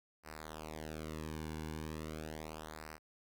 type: tone with flanger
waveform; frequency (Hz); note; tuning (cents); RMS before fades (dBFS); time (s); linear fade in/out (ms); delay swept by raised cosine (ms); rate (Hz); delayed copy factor
sawtooth; 78; D#2; +5; -45; 0.23-2.99; 50; 0.29 to 1.59; 0.37; -0.9
effects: none